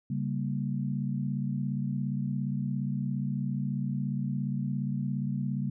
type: chord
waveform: sine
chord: G diminished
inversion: second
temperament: equal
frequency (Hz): 138.59 / 196 / 233.1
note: Db3 / G3 / Bb3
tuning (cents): 0 / 0 / 0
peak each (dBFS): -31 / -33 / -35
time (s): 0.1-5.7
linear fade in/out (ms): 5
effects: none